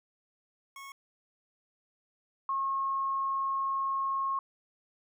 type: tone pair in turn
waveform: 25% pulse / sine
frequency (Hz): 1097 / 1084.4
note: C#6 / C#6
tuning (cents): -18 / -38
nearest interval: unison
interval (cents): 20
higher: first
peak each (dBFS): -40 / -28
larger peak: second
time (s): 0.76-0.92 / 2.49-4.39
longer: second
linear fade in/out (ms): 2
effects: none